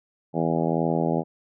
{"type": "harmonic tone", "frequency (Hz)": 82.1, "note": "E2", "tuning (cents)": -6, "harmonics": [2, 3, 4, 5, 6, 7, 8, 9, 10], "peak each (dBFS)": [-26, -28, -29, -30, -31, -31, -32, -33, -33], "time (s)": [0.33, 1.24], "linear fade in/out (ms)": 50, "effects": []}